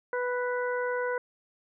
harmonic tone, 493.9 Hz, B4, in tune, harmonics 1 / 2 / 3 / 4, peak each -29 / -35 / -34 / -42 dBFS, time 0.13-1.18 s, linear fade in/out 2 ms, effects none

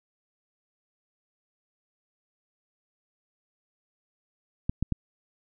clicks, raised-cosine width 5 ms, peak -13 dBFS, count 3, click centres 4.695 / 4.826 / 4.923 s, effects none

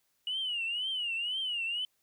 sine tone with vibrato, 2907 Hz, F#7, 31 cents flat, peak -30 dBFS, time 0.27-1.85 s, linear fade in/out 2 ms, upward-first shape triangle, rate 2 Hz, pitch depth 160 cents each way, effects tanh soft clip ceiling -26 dBFS + white hiss -75 dBFS RMS until 2.02 s

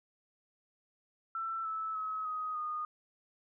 sine tone with pitch steps, 1336 / 1308.5 / 1281.6 / 1255.2 / 1229.4 Hz, E6 / E6 / E6 / D#6 / D#6, +23 / -13 / -49 / +15 / -21 cents, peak -34 dBFS, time 1.35-2.85 s, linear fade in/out 2 ms, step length 300 ms, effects none

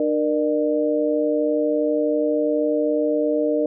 sine tone cluster, 300.7 / 469.6 / 602 Hz, D4 / A#4 / D5, +41 / +13 / +43 cents, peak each -22 dBFS, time 0-3.66 s, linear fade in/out 2 ms, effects none

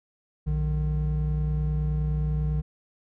triangle tone pair together, 60.56 / 151.8 Hz, B1 / D#3, -33 / -42 cents, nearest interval octave + major third, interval 1591 cents, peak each -24 dBFS, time 0.46-2.62 s, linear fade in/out 20 ms, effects none

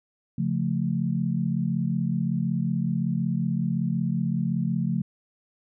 sine chord, Db augmented, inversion none, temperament equal, 138.59 / 174.61 / 220 Hz, Db3 / F3 / A3, 0 / 0 / 0 cents, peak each -28 / -26 / -28 dBFS, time 0.38-5.02 s, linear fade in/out 5 ms, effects none

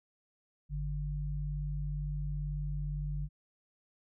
sine tone pair together, 48.97 / 146.83 Hz, G1 / D3, -1 / 0 cents, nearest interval octave + perfect fifth, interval 1901 cents, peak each -35 / -36 dBFS, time 0.69-3.29 s, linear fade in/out 50 ms, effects none

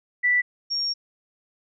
sine tone pair in turn, 1970 / 5551 Hz, B6 / F8, -5 / -11 cents, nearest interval octave + tritone, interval 1794 cents, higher second, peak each -17 / -23 dBFS, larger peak first, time 0.23-0.42 / 0.7-0.94 s, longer second, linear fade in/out 20 ms, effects none

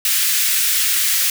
white high-pass noise, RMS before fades -17 dBFS, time 0.05-1.3 s, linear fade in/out 2 ms, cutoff 1600 Hz, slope 24 dB/octave, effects none

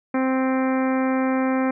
harmonic tone, 261.6 Hz, C4, in tune, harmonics 1 / 2 / 3 / 4 / 5 / 6 / 7 / 8 / 9, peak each -20 / -26 / -30 / -32 / -34 / -36 / -37 / -38 / -39 dBFS, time 0.14-1.71 s, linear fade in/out 5 ms, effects none

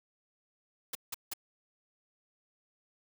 white noise bursts, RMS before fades -37 dBFS, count 3, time 0.93-1.336 s, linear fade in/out 5 ms, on 22 ms, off 170 ms, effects none

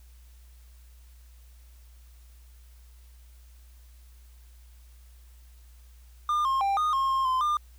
triangle tone with pitch steps, 1205 / 1068 / 791 / 1231 / 1073 / 1066 / 1032 / 1202 Hz, D6 / C6 / G5 / D#6 / C6 / C6 / C6 / D6, +44 / +35 / +15 / -19 / +43 / +32 / -24 / +40 cents, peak -21 dBFS, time 6.29-7.57 s, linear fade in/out 2 ms, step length 160 ms, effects added 60 Hz sine -49 dBFS peak until 7.78 s + white hiss -63 dBFS RMS until 7.78 s

